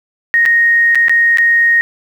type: tone with dropouts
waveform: sine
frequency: 1864.7 Hz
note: A#6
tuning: in tune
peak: -7 dBFS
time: 0.34-1.81 s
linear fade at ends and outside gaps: 0 ms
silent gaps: 0.454-0.46 / 0.948-0.955 / 1.083-1.095 / 1.373-1.384 s
effects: 7-bit

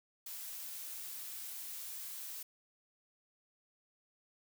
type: noise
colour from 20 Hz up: blue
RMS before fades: -45 dBFS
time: 0.26-2.43 s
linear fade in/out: 5 ms
effects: none

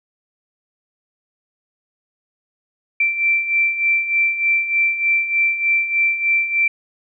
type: beating tone pair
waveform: sine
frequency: 2343 / 2346.3 Hz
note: D7 / D7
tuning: -5 / -2 cents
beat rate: 3.3 Hz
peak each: -22 / -16 dBFS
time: 3-6.68 s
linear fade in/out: 5 ms
effects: none

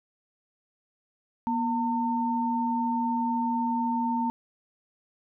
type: tone pair together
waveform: sine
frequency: 240 / 906 Hz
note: B3 / A#5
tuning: -49 / -50 cents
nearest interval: octave + major seventh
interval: 2299 cents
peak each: -27 dBFS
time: 1.47-4.3 s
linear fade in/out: 0 ms
effects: none

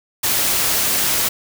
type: noise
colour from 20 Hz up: white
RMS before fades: -18 dBFS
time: 0.23-1.29 s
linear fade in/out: 10 ms
effects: none

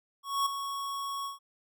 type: tone with ADSR envelope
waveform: square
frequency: 1108.7 Hz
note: C#6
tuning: in tune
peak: -25 dBFS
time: 0.23-1.39 s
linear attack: 230 ms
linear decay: 9 ms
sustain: -9 dB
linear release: 140 ms
effects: none

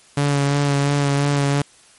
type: tone with vibrato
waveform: sawtooth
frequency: 142.1 Hz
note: C#3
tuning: 43 cents sharp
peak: -12 dBFS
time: 0.17-1.62 s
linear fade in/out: 5 ms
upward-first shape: sine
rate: 2.9 Hz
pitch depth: 20 cents each way
effects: white hiss -50 dBFS RMS until 1.98 s + MP3 48 kbps

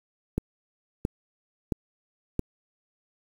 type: click train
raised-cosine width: 3 ms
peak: -12 dBFS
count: 4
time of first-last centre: 0.38-2.393 s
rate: 1.49 Hz
effects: 7-bit

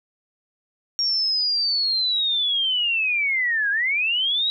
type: linear two-way sweep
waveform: sine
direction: down then up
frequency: 5588 to 1594 to 3887 Hz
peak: -19 dBFS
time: 0.99-4.5 s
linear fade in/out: 0 ms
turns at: 3.7 s
effects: none

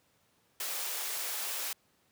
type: high-pass noise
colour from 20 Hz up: white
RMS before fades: -36 dBFS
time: 0.6-1.73 s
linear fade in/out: 2 ms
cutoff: 420 Hz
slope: 24 dB/octave
effects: pink hiss -70 dBFS RMS until 2.11 s + high-pass 100 Hz 12 dB/octave

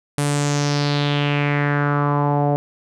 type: tone with low-pass filter sweep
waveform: sawtooth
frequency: 144.8 Hz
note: D3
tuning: 24 cents flat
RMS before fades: -19 dBFS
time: 0.18-2.56 s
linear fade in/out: 0 ms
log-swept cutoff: 9900 to 660 Hz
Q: 3.5
effects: none

